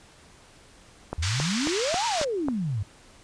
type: click train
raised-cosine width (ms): 1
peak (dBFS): -15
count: 6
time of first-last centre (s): 1.13-2.485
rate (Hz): 3.69
type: exponential two-way sweep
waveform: sine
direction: up then down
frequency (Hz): 73.42 to 970 to 93.8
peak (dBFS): -25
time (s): 1.18-2.83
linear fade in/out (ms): 5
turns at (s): 2.06
type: band-pass noise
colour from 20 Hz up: white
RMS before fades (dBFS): -31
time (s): 1.22-2.25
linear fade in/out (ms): 10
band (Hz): 1000 to 6500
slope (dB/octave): 24
effects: pink hiss -53 dBFS RMS until 3.23 s + resampled to 22050 Hz